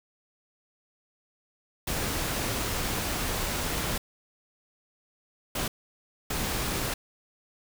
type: noise bursts at uneven times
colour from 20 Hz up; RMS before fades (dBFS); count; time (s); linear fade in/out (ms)
pink; -30; 3; 1.87-3.98 / 5.55-5.68 / 6.3-6.94; 5
effects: none